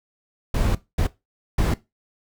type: noise bursts at uneven times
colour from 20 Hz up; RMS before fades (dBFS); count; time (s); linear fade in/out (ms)
brown; -20; 3; 0.54-0.75 / 0.98-1.07 / 1.58-1.74; 5
effects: noise-tail reverb RT60 0.2 s tail -17 dB re dry